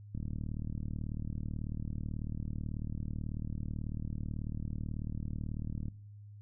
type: click train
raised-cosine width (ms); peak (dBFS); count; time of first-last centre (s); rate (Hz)
5; -26; 220; 0.15-5.883; 38.2
effects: noise-tail reverb RT60 0.8 s tail -22 dB re dry + added 103 Hz sine -48 dBFS peak until 6.41 s